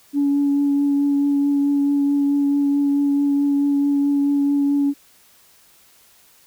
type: tone with vibrato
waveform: sine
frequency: 283.4 Hz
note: C#4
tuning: 38 cents sharp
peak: -14 dBFS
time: 0.13-4.94 s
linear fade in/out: 50 ms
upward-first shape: triangle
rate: 4.6 Hz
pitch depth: 14 cents each way
effects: tanh soft clip ceiling -11 dBFS + white hiss -53 dBFS RMS until 6.46 s